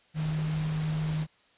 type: tone in noise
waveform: sine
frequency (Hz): 155.56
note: D#3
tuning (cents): 0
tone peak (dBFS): -27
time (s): 0.14-1.27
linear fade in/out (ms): 50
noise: pink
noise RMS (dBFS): -41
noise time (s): 0.14-1.27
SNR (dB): +11
effects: white hiss -63 dBFS RMS until 1.57 s + resampled to 8000 Hz